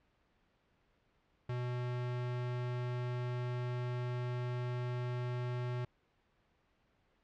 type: tone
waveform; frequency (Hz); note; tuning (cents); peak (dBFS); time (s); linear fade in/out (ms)
square; 123.3; B2; -2; -36; 1.49-5.85; 5
effects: pink hiss -74 dBFS RMS until 7.23 s + low-pass 3000 Hz 12 dB/octave